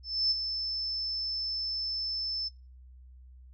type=tone with ADSR envelope; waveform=sine; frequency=5274 Hz; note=E8; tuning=in tune; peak=-23 dBFS; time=0.03-2.49 s; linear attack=280 ms; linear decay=21 ms; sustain=-8 dB; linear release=18 ms; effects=noise-tail reverb RT60 0.3 s tail -20 dB re dry + added 63 Hz sine -49 dBFS peak until 3.53 s